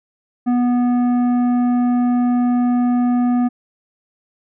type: tone with tanh clipping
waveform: sine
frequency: 244.8 Hz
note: B3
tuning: 15 cents flat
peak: -15 dBFS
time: 0.46-3.49 s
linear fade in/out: 20 ms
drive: 10 dB
effects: none